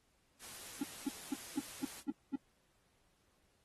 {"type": "noise", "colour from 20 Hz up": "white", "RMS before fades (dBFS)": -50, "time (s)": [0.39, 2.04], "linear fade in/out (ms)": 50}
{"type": "tone bursts", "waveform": "triangle", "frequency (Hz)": 277.2, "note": "C#4", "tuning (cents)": 0, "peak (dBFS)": -30, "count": 7, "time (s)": [0.81, 2.358], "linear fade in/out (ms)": 5, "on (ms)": 24, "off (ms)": 230}
{"effects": ["pink hiss -75 dBFS RMS until 3.64 s", "AAC 32 kbps"]}